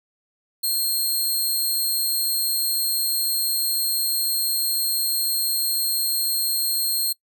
15% pulse tone, 4222 Hz, C8, 15 cents sharp, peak -14 dBFS, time 0.63-7.13 s, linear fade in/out 10 ms, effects noise-tail reverb RT60 0.1 s tail -24 dB re dry

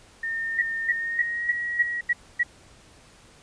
sine tone with pitch glide, 1820 to 1908.3 Hz, A#6 to A#6, -42 to +40 cents, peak -26 dBFS, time 0.23-2.01 s, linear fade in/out 5 ms, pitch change +82 cents, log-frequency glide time 0.88-1.52 s
sine tone bursts, 1922 Hz, B6, 48 cents flat, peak -18 dBFS, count 7, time 0.58-2.434 s, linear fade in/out 10 ms, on 42 ms, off 260 ms
effects pink hiss -53 dBFS RMS until 3.42 s + resampled to 22050 Hz

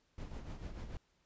brown noise with tremolo, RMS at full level -42 dBFS, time 0.18-0.97 s, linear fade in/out 2 ms, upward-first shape triangle, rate 6.8 Hz, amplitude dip 65%, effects pink hiss -75 dBFS RMS until 1.25 s + resampled to 16000 Hz

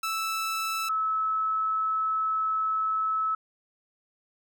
sawtooth / sine tone pair in turn, 1317 / 1299.6 Hz, E6 / E6, -2 / -25 cents, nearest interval unison, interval 23 cents, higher first, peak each -24 dBFS, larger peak neither, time 0.03-0.89 / 0.89-3.35 s, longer second, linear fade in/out 5 ms, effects none

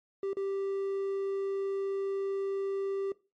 triangle tone with dropouts, 392 Hz, G4, in tune, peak -28 dBFS, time 0.23-3.12 s, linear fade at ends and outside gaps 2 ms, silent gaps 0.332-0.369 s, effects noise-tail reverb RT60 0.3 s tail -20 dB re dry + MP3 48 kbps

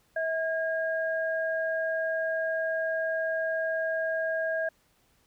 sine tone pair together, 646 / 1627.8 Hz, E5 / G#6, -35 / -35 cents, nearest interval octave + major third, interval 1600 cents, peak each -28 / -31 dBFS, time 0.16-4.69 s, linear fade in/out 5 ms, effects pink hiss -67 dBFS RMS until 5.26 s

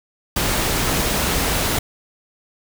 pink noise, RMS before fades -20 dBFS, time 0.36-1.79 s, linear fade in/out 5 ms, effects none

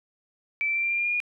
sine tone with pitch steps, 2321 / 2337 / 2353 / 2370 / 2386 / 2403 / 2420 / 2436 Hz, D7 / D7 / D7 / D7 / D7 / D7 / D#7 / D#7, -21 / -9 / +3 / +15 / +27 / +39 / -49 / -37 cents, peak -23 dBFS, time 0.61-1.202 s, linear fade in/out 0 ms, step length 74 ms, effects none

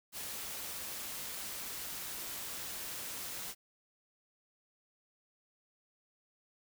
white noise with amplitude modulation, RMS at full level -41 dBFS, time 0.12-3.55 s, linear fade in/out 50 ms, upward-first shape sine, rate 187 Hz, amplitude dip 25%, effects none

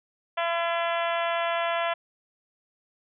harmonic tone, 338.1 Hz, E4, 44 cents sharp, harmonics 2 / 3 / 4 / 5 / 6 / 7 / 8 / 9 / 10, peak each -27 / -31 / -33 / -35 / -37 / -38 / -39 / -40 / -41 dBFS, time 0.37-1.94 s, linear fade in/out 10 ms, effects none

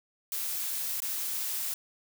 blue noise with dropouts, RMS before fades -33 dBFS, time 0.32-1.74 s, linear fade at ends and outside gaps 1 ms, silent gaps 1.003-1.02 s, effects none

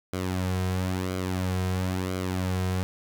sawtooth tone with flanger, 92.5 Hz, F#2, in tune, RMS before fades -28 dBFS, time 0.13-2.83 s, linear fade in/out 0 ms, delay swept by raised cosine 1.1 to 3.5 ms, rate 0.99 Hz, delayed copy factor -0.6, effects none

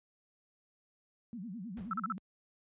sine tone with vibrato, 207.7 Hz, G#3, in tune, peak -40 dBFS, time 1.33-2.18 s, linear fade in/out 0 ms, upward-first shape sine, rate 9.5 Hz, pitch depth 290 cents each way
brown noise with exponential decay, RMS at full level -42 dBFS, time 1.77-2.07 s, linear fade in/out 2 ms, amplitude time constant 65 ms
sine tone bursts, 1317 Hz, E6, 2 cents flat, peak -31 dBFS, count 4, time 1.91-2.123 s, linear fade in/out 2 ms, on 24 ms, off 39 ms
effects high-pass 60 Hz 12 dB/octave + resampled to 8000 Hz

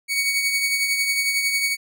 sawtooth tone with tremolo, 2238 Hz, C#7, 16 cents sharp, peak -14 dBFS, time 0.08-1.77 s, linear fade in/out 50 ms, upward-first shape triangle, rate 11 Hz, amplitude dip 50%, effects none

